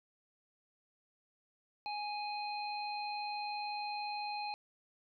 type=harmonic tone; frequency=830.6 Hz; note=G#5; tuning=in tune; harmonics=1 / 3 / 5; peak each=-38 / -45 / -45 dBFS; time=1.86-4.54 s; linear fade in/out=0 ms; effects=none